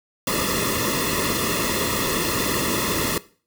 pink noise with comb filter, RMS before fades -23 dBFS, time 0.27-3.18 s, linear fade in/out 2 ms, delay 1.3 ms, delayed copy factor -1, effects noise-tail reverb RT60 0.4 s tail -18 dB re dry

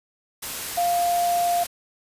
sine tone in noise, 698.5 Hz, F5, in tune, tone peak -19 dBFS, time 0.77-1.64 s, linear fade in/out 10 ms, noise white, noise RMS -31 dBFS, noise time 0.42-1.67 s, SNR +9 dB, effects resampled to 32000 Hz

